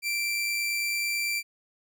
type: tone with amplitude modulation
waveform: sawtooth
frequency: 2349 Hz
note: D7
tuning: in tune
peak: -22 dBFS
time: 0.02-1.43 s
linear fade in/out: 50 ms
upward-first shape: sine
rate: 109 Hz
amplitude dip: 25%
effects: none